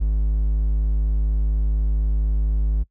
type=tone; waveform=triangle; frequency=52.1 Hz; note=G#1; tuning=6 cents sharp; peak=-15 dBFS; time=0-2.84 s; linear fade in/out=20 ms; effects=noise-tail reverb RT60 0.1 s tail -22 dB re dry